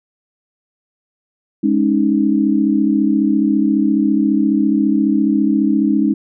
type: chord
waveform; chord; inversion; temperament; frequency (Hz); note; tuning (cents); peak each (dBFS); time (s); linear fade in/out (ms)
sine; Ab suspended fourth; none; just; 207.7 / 276.9 / 311.5; Ab3 / Db4 / Eb4; 0 / -2 / +2; -16; 1.63-6.14; 10
effects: none